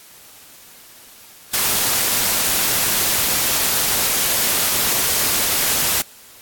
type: noise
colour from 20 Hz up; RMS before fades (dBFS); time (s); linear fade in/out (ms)
white; -18; 1.53-6.02; 10
effects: white hiss -44 dBFS RMS until 6.41 s + AAC 64 kbps